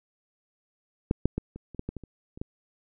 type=clicks; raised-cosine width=3 ms; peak=-9 / -8 / -15 / -27 / -30 / -18 / -19 / -23 / -30 / -30 / -19 dBFS; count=11; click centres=1.111 / 1.256 / 1.38 / 1.56 / 1.747 / 1.794 / 1.89 / 1.967 / 2.037 / 2.375 / 2.415 s; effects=none